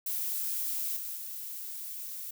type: noise with level steps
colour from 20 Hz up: violet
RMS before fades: -33 / -38 / -40 dBFS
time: 0.06-2.31 s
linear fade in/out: 5 ms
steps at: 0.96 / 1.15 s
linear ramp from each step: 10 ms
effects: none